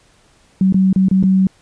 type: tone with dropouts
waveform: sine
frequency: 189.6 Hz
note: F#3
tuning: 43 cents sharp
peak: -9 dBFS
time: 0.61-1.47 s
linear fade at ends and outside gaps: 2 ms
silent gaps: 0.725-0.743 / 0.929-0.96 / 1.085-1.112 / 1.228-1.237 s
effects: pink hiss -53 dBFS RMS until 1.61 s + resampled to 22050 Hz